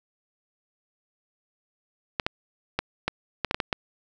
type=clicks; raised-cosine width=0.3 ms; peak=-8 dBFS; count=9; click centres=2.198 / 2.265 / 2.79 / 3.08 / 3.447 / 3.511 / 3.545 / 3.602 / 3.728 s; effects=none